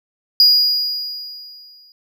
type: tone with exponential decay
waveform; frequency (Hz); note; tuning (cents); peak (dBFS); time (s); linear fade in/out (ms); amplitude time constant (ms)
triangle; 4884; D#8; -33; -5; 0.4-1.92; 1; 330
effects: none